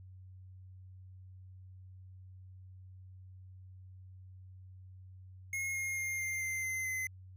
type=tone with pitch steps; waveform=square; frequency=2158 / 2139 / 2121 / 2103 / 2084 / 2067 / 2049 Hz; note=C#7 / C7 / C7 / C7 / C7 / C7 / C7; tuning=-47 / +38 / +23 / +8 / -7 / -22 / -37 cents; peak=-35 dBFS; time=5.53-7.07 s; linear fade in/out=2 ms; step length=220 ms; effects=added 93 Hz sine -50 dBFS peak until 7.36 s